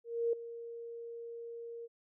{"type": "tone with ADSR envelope", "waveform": "sine", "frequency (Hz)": 466.2, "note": "A#4", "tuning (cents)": 0, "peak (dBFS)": -27, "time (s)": [0.04, 1.88], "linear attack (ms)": 290, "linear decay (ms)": 4, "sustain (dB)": -15, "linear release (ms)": 34, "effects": []}